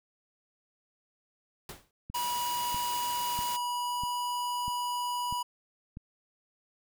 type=noise with exponential decay; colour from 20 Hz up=pink; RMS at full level=-39 dBFS; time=1.69-1.91 s; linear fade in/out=2 ms; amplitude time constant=47 ms
type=click train; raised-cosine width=5 ms; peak=-29 dBFS; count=7; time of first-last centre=2.1-5.971 s; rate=1.55 Hz
type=tone with pitch glide; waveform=square; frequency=971 to 977.2 Hz; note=B5 to B5; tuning=-30 to -19 cents; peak=-31 dBFS; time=2.14-5.43 s; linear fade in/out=10 ms; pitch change=+11 cents; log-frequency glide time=3.37-4.24 s
type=noise; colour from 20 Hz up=white; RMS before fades=-39 dBFS; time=2.14-3.57 s; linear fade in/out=10 ms
effects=none